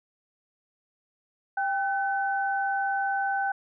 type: tone pair together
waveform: sine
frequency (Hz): 790 / 1514.8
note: G5 / F#6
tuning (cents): +13 / +40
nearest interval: major seventh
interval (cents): 1127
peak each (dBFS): -26 / -29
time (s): 1.57-3.52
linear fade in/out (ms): 5
effects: none